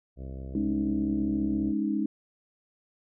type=harmonic tone; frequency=66.1 Hz; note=C2; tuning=18 cents sharp; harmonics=1 / 2 / 3 / 4 / 5 / 6 / 7 / 8 / 9 / 10; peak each=-37 / -43 / -47 / -49 / -51 / -53 / -54 / -55 / -56 / -57 dBFS; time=0.16-1.74 s; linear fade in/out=50 ms
type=chord; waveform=sine; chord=Ab suspended fourth; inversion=none; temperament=just; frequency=207.7 / 276.9 / 311.5 Hz; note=Ab3 / Db4 / Eb4; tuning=0 / -2 / +2 cents; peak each=-29 / -31 / -29 dBFS; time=0.55-2.06 s; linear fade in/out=2 ms
effects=none